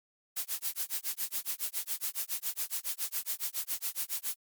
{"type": "noise with tremolo", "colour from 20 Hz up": "blue", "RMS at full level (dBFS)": -32, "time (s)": [0.36, 4.35], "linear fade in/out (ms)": 10, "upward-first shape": "sine", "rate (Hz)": 7.2, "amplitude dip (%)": 100, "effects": ["MP3 96 kbps"]}